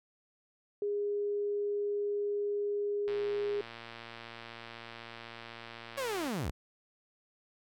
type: tone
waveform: sine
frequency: 410 Hz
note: G#4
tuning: 22 cents flat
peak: -30 dBFS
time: 0.82-3.61 s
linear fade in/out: 2 ms
type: click train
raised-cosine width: 0.3 ms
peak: -29 dBFS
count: 372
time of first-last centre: 3.08-6.278 s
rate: 116 Hz
type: linear sweep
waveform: sawtooth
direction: down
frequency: 569 to 38.98 Hz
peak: -29 dBFS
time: 5.97-6.51 s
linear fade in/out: 10 ms
effects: none